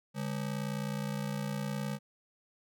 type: ring-modulated tone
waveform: square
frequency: 174.1 Hz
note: F3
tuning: 5 cents flat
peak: -31 dBFS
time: 0.14-1.99 s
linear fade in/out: 50 ms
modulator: 29.7 Hz
effects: none